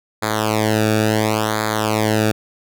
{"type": "tone with flanger", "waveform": "sawtooth", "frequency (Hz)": 108.3, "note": "A2", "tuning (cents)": -27, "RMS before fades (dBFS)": -18, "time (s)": [0.22, 2.32], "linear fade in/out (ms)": 10, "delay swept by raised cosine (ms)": [0.35, 0.98], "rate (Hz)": 0.71, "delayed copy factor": -0.95, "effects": []}